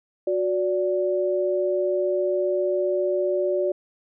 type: tone pair together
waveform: sine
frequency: 366.1 / 581.1 Hz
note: F#4 / D5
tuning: -18 / -18 cents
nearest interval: minor sixth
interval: 800 cents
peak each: -23 dBFS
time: 0.27-3.72 s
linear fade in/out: 5 ms
effects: none